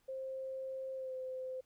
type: tone with pitch glide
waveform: sine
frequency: 528 to 516.5 Hz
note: C5 to C5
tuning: +16 to -22 cents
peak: -39 dBFS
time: 0.08-1.61 s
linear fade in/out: 10 ms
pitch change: -38 cents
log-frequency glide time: 0.95-1.14 s
effects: pink hiss -75 dBFS RMS until 1.65 s